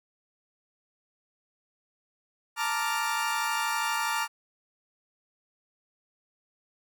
30% pulse chord, Bb major seventh, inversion third, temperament equal, 880 / 932.3 / 1174.7 / 1396.9 Hz, A5 / Bb5 / D6 / F6, 0 / 0 / 0 / 0 cents, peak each -30 dBFS, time 2.56-4.28 s, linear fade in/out 50 ms, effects none

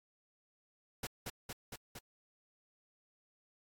pink noise with echo, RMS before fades -40 dBFS, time 1.03-1.07 s, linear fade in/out 5 ms, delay 230 ms, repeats 4, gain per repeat -2 dB, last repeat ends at 1.99 s, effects AAC 64 kbps

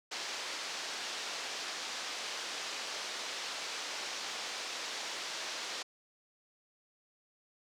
white low-pass noise, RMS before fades -40 dBFS, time 0.11-5.83 s, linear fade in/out 10 ms, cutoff 5900 Hz, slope 24 dB/octave, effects high-pass 400 Hz 12 dB/octave

